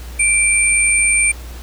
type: tone pair together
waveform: sine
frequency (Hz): 2348 / 8891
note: D7 / C#9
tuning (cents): -1 / +4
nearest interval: octave + major seventh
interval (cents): 2305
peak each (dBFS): -14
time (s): 0.19-1.32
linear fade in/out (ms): 10
effects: added 60 Hz sine -29 dBFS peak until 1.62 s + pink hiss -39 dBFS RMS until 1.62 s